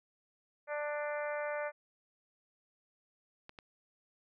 harmonic tone, 295.5 Hz, D4, 11 cents sharp, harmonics 2 / 3 / 4 / 5 / 6 / 7 / 8, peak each -36 / -44 / -46 / -44 / -46 / -47 / -52 dBFS, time 0.67-1.72 s, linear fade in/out 50 ms
clicks, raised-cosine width 0.3 ms, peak -32 dBFS, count 2, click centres 3.494 / 3.588 s
effects none

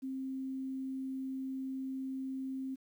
sine tone with quantisation, 264.7 Hz, C4, 20 cents sharp, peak -36 dBFS, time 0.02-2.76 s, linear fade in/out 20 ms, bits 11, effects none

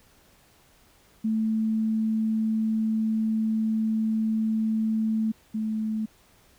sine tone pair in turn, 220 / 217.9 Hz, A3 / A3, 0 / -17 cents, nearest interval unison, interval 17 cents, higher first, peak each -22 / -25 dBFS, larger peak first, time 1.24-5.32 / 5.54-6.06 s, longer first, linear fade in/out 10 ms, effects pink hiss -59 dBFS RMS until 6.58 s

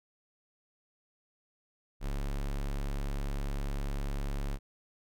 square tone, 35 Hz, C#1, 18 cents sharp, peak -32 dBFS, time 2-4.59 s, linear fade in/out 50 ms, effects none

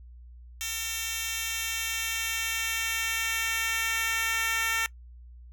10% pulse tone with high-pass filter sweep, 452.3 Hz, A4, 48 cents sharp, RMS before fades -30 dBFS, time 0.61-4.86 s, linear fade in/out 0 ms, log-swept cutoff 3800 to 1600 Hz, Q 1, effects noise-tail reverb RT60 0.1 s tail -21 dB re dry + added 60 Hz sine -45 dBFS peak until 5.52 s

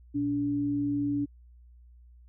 sine tone pair together, 120.88 / 287.5 Hz, B2 / D4, -37 / -37 cents, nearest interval octave + minor third, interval 1500 cents, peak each -36 / -26 dBFS, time 0.14-1.26 s, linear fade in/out 20 ms, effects added 60 Hz sine -51 dBFS peak until 2.28 s

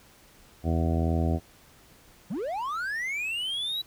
harmonic tone, 82.2 Hz, E2, 4 cents flat, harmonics 1 / 2 / 3 / 4 / 5 / 6 / 7 / 8 / 9, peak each -25 / -30 / -31 / -34 / -38 / -41 / -40 / -37 / -38 dBFS, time 0.63-1.4 s, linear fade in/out 50 ms
triangle linear sweep, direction up, 151.2 to 3954 Hz, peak -27 dBFS, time 2.3-3.82 s, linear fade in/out 10 ms
effects pink hiss -56 dBFS RMS until 3.86 s

